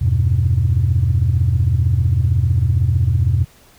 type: chord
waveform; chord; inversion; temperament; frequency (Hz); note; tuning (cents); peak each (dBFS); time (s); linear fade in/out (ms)
sine; E minor; none; equal with one note detuned; 82.41 / 98 / 124.4; E2 / G2 / B2; 0 / 0 / +13; -16; 0.01-3.45; 10
effects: tanh soft clip ceiling -6 dBFS + pink hiss -49 dBFS RMS until 3.78 s